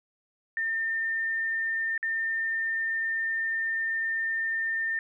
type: tone with dropouts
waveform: sine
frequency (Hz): 1807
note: A6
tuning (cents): +46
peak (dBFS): -26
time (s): 0.57-4.99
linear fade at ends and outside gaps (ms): 1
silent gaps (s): 1.978-2.028
effects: none

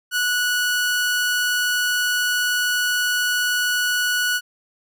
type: tone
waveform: sawtooth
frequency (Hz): 1471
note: F#6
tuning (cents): -11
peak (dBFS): -15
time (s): 0.11-4.41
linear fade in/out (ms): 50
effects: none

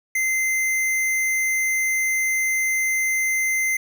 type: tone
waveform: square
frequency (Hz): 2075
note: C7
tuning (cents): -15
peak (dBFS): -20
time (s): 0.15-3.77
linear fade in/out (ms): 5
effects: none

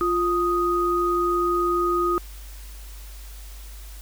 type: tone pair together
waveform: sine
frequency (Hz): 349.6 / 1245.8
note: F4 / D#6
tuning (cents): +2 / +2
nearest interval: octave + minor seventh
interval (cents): 2200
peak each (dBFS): -22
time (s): 0.01-2.18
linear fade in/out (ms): 0
effects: added 50 Hz sine -37 dBFS peak until 4.01 s + white hiss -47 dBFS RMS until 4.01 s

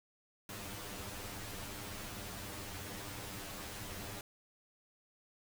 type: noise with comb filter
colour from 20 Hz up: pink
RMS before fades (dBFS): -45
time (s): 0.49-4.21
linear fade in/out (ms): 2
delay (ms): 10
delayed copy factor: +1
effects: none

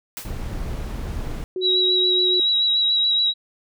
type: noise with exponential decay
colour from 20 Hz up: white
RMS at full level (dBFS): -29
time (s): 0.17-0.4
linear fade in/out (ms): 0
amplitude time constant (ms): 48
type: noise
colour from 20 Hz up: brown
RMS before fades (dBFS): -28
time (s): 0.25-1.44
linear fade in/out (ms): 0
type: tone with pitch glide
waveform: sine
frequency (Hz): 370 to 365.3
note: F#4 to F#4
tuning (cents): 0 to -22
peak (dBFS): -23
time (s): 1.56-2.4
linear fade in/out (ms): 2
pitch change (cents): -22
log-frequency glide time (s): 1.68-2.22
type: tone with vibrato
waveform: sine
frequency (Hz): 3872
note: B7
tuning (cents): -35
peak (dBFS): -16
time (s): 1.61-3.34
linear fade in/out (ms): 50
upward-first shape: sine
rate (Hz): 7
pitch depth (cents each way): 24
effects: none

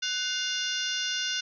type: harmonic tone with a mistuned harmonic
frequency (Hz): 704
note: F5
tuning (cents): +14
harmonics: 2 / 3 / 4 / 5 / 6 / 7 / 8 / 9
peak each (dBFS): -34 / -43 / -33 / -34 / -39 / -37 / -37 / -41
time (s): 0.02-1.41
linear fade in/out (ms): 10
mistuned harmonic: 2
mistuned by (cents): +110
effects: none

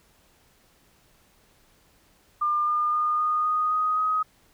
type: tone with pitch steps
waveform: sine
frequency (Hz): 1200 / 1209.7 / 1219.6 / 1229.5 / 1239.5 / 1249.5 / 1259.7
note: D6 / D#6 / D#6 / D#6 / D#6 / D#6 / D#6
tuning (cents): +37 / -49 / -35 / -21 / -7 / +7 / +21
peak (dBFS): -21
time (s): 2.41-4.23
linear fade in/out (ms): 10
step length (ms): 260
effects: pink hiss -61 dBFS RMS until 4.53 s

